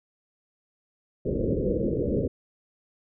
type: low-pass noise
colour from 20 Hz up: white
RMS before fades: -26 dBFS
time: 1.25-2.28 s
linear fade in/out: 10 ms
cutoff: 550 Hz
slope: 96 dB/octave
effects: none

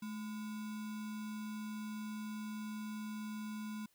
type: tone with sample-and-hold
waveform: sine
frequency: 214.3 Hz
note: A3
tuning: 45 cents flat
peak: -40 dBFS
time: 0.02-3.86 s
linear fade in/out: 5 ms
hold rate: 1225 Hz
effects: white hiss -73 dBFS RMS until 3.94 s

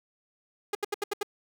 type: tone bursts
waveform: sawtooth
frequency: 409.8 Hz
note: G#4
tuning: 23 cents flat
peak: -23 dBFS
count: 6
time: 0.73-1.231 s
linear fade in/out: 5 ms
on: 21 ms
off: 75 ms
effects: none

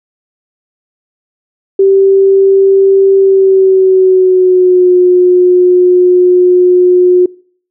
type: tone with pitch glide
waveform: sine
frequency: 389 to 360.9 Hz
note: G4 to F#4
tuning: -13 to -43 cents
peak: -3 dBFS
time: 1.79-7.26 s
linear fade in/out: 5 ms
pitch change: -130 cents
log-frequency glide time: 3.17-4.93 s
effects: noise-tail reverb RT60 0.5 s tail -24 dB re dry

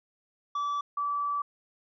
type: tone pair in turn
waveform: triangle / sine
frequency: 1155 / 1155 Hz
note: D6 / D6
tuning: -29 / -29 cents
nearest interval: unison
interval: 0 cents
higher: neither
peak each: -26 / -27 dBFS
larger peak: first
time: 0.55-0.81 / 0.97-1.42 s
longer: second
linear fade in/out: 5 ms
effects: resampled to 16000 Hz

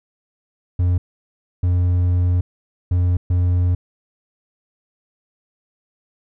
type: tone bursts at uneven times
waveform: triangle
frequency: 89 Hz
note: F2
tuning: 33 cents sharp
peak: -12 dBFS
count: 4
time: 0.79-0.98 / 1.63-2.41 / 2.91-3.17 / 3.3-3.75 s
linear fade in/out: 5 ms
effects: none

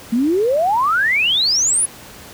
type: exponential sweep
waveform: sine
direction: up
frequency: 220 to 10610 Hz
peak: -13 dBFS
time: 0.12-1.86 s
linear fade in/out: 10 ms
effects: pink hiss -38 dBFS RMS until 2.33 s + high-pass 60 Hz 12 dB/octave

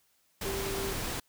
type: tone in noise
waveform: sine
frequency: 391.4 Hz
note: G4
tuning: 3 cents flat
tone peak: -35 dBFS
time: 0.45-0.93 s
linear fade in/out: 5 ms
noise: pink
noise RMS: -35 dBFS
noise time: 0.41-1.2 s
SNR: -3 dB
effects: white hiss -70 dBFS RMS until 1.28 s

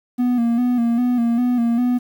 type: tone with vibrato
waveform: triangle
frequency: 240 Hz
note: B3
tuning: 49 cents flat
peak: -13 dBFS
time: 0.18-1.99 s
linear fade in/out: 20 ms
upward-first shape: square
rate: 2.5 Hz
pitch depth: 47 cents each way
effects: 8-bit

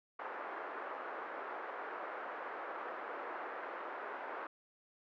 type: band-pass noise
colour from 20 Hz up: white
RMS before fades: -44 dBFS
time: 0.19-4.47 s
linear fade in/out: 5 ms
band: 370 to 1500 Hz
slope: 24 dB/octave
effects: none

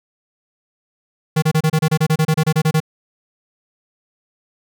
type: tone bursts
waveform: square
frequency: 156.9 Hz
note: D#3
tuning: 15 cents sharp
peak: -13 dBFS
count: 16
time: 1.36-2.803 s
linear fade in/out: 10 ms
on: 63 ms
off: 29 ms
effects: none

